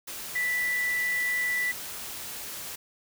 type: tone in noise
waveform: sine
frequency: 1973 Hz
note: B6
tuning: 2 cents flat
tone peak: -25 dBFS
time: 0.35-1.72 s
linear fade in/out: 10 ms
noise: white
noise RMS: -38 dBFS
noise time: 0.07-2.76 s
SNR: +10 dB
effects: none